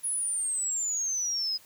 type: exponential sweep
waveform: sine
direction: down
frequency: 10548 to 4984 Hz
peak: -27 dBFS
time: 0.03-1.58 s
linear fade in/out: 20 ms
effects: white hiss -56 dBFS RMS until 1.65 s